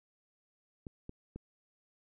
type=clicks; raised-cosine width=3 ms; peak=-30 dBFS; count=3; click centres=0.868 / 1.094 / 1.36 s; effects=none